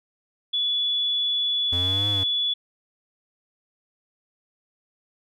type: tone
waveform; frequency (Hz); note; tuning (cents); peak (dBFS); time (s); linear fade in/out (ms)
sine; 3425; A7; -47; -21; 0.53-2.54; 10
type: linear two-way sweep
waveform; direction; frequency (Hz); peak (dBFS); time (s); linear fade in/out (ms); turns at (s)
square; up then down; 85.6 to 103.83 to 93.3; -28; 1.72-2.24; 10; 2.09
effects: none